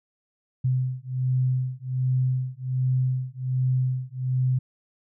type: beating tone pair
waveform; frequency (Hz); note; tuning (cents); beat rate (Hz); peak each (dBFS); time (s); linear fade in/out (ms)
sine; 127.9 / 129.2; C3 / C3; -39 / -21; 1.3; -25; 0.64-4.59; 10
effects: none